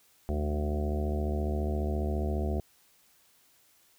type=harmonic tone with a mistuned harmonic; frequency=74.6 Hz; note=D2; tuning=28 cents sharp; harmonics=1 / 2 / 3 / 4 / 5 / 6 / 7 / 8 / 9 / 10; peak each=-29 / -42 / -36 / -43 / -37 / -45 / -43 / -49 / -40 / -47 dBFS; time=0.29-2.6 s; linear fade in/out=0 ms; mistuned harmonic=3; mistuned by=-76 cents; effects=white hiss -64 dBFS RMS until 3.98 s